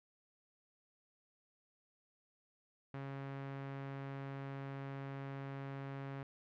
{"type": "tone with low-pass filter", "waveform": "sawtooth", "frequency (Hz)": 137.3, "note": "C#3", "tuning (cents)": -16, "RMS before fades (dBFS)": -45, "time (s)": [2.94, 6.23], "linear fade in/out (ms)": 2, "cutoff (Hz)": 2000, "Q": 1.1, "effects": []}